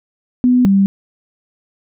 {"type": "tone pair in turn", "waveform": "sine", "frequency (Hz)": [249, 195.98], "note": ["B3", "G3"], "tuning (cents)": [14, 0], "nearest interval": "major third", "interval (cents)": 414, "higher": "first", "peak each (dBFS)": -8, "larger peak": "neither", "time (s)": [[0.44, 0.65], [0.65, 0.86]], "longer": "neither", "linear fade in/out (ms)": 0, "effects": []}